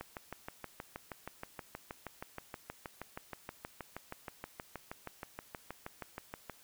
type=click train; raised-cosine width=0.5 ms; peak=-26 dBFS; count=42; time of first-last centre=0.01-6.497 s; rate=6.32 Hz; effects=white hiss -61 dBFS RMS until 6.63 s